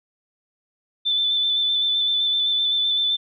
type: tone with vibrato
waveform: sine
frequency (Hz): 3520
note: A7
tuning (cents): 0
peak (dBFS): -18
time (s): 1.05-3.17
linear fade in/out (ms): 20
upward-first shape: square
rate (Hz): 7.8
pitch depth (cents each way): 17
effects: none